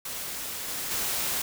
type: noise with level steps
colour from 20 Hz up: white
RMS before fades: -35 / -33 / -29 dBFS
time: 0.05-1.42 s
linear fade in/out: 5 ms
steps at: 0.68 / 0.91 s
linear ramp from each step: 2 ms
effects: none